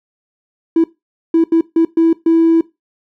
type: tone bursts at uneven times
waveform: triangle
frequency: 329.1 Hz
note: E4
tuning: 3 cents flat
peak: -4 dBFS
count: 6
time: 0.76-0.84 / 1.34-1.44 / 1.52-1.61 / 1.76-1.85 / 1.97-2.13 / 2.26-2.61 s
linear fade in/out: 5 ms
effects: noise-tail reverb RT60 0.2 s tail -21 dB re dry + tanh soft clip ceiling -5 dBFS